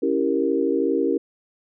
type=chord; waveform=sine; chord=C# diminished seventh; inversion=none; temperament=equal; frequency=277.2 / 329.6 / 392 / 466.2 Hz; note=C#4 / E4 / G4 / Bb4; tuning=0 / 0 / 0 / 0 cents; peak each=-24 dBFS; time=0.02-1.18 s; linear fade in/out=10 ms; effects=none